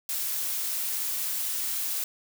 blue noise, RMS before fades -30 dBFS, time 0.09-2.04 s, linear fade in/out 2 ms, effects none

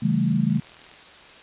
sine chord, A dominant seventh, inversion first, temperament equal, 138.59 / 164.81 / 196 / 220 Hz, C#3 / E3 / G3 / A3, 0 / 0 / 0 / 0 cents, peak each -25 / -24 / -24 / -23 dBFS, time 0.02-0.6 s, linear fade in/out 10 ms
click train, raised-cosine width 0.2 ms, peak -31 dBFS, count 19, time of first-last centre 0.5-0.939 s, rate 41 Hz
effects white hiss -46 dBFS RMS until 1.42 s + resampled to 8000 Hz

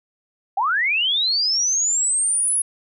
sine linear sweep, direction up, 729 to 10548 Hz, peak -17 dBFS, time 0.57-2.62 s, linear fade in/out 5 ms, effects none

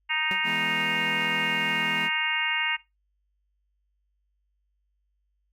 harmonic tone, 311.1 Hz, D#4, in tune, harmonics 3 / 4 / 5 / 6 / 7 / 8 / 9, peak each -34 / -39 / -35 / -31 / -28 / -35 / -29 dBFS, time 0.09-2.77 s, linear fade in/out 20 ms
sawtooth tone with exponential decay, 188.8 Hz, F#3, 35 cents sharp, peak -27 dBFS, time 0.31-0.45 s, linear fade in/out 0 ms, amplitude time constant 30 ms
sawtooth chord, E major, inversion none, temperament equal, 164.81 / 207.7 / 246.9 Hz, E3 / G#3 / B3, 0 / 0 / 0 cents, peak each -34 dBFS, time 0.43-2.1 s, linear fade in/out 50 ms
effects noise-tail reverb RT60 0.2 s tail -18 dB re dry + added 50 Hz sine -70 dBFS peak until 5.52 s

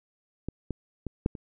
clicks, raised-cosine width 3 ms, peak -19 / -18 / -20 / -11 / -26 dBFS, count 5, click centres 0.486 / 0.707 / 1.067 / 1.261 / 1.352 s, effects none

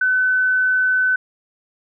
sine tone, 1511 Hz, F#6, 36 cents sharp, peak -14 dBFS, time 0.01-1.16 s, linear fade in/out 5 ms, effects none

